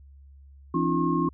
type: tone cluster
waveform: sine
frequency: 168.5 / 266.6 / 299.8 / 343.2 / 1077 Hz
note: E3 / C4 / D4 / F4 / C6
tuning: +38 / +33 / +36 / -30 / +50 cents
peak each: -28 dBFS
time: 0.74-1.29 s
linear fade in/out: 5 ms
effects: added 69 Hz sine -47 dBFS peak until 1.33 s